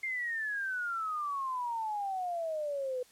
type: exponential sweep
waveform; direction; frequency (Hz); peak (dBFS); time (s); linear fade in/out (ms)
sine; down; 2127 to 493.9; -32; 0.03-3.03; 5
effects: white hiss -61 dBFS RMS until 3.11 s + low-pass 11000 Hz 12 dB/octave